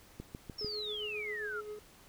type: click train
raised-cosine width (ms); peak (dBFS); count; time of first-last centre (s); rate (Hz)
3; -29; 4; 0.2-0.646; 6.72
type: exponential sweep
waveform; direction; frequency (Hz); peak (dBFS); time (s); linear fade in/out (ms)
sine; down; 5500 to 1333; -37; 0.58-1.61; 10
type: tone with tremolo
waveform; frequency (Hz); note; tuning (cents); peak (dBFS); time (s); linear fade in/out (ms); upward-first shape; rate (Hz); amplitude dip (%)
triangle; 421.9; G#4; +27; -37; 0.61-1.79; 2; sine; 7.5; 50
effects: pink hiss -59 dBFS RMS until 2.08 s